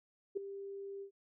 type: tone with ADSR envelope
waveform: sine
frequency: 395.7 Hz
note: G4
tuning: 16 cents sharp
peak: -30 dBFS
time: 0.35-1.11 s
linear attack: 21 ms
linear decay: 6 ms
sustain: -12 dB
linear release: 92 ms
effects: none